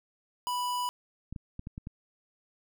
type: tone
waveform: square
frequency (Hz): 986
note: B5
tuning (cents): -3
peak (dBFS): -30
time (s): 0.47-0.89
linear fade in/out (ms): 0
type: clicks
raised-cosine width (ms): 5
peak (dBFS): -26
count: 6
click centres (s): 1.326 / 1.362 / 1.594 / 1.671 / 1.779 / 1.871
effects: none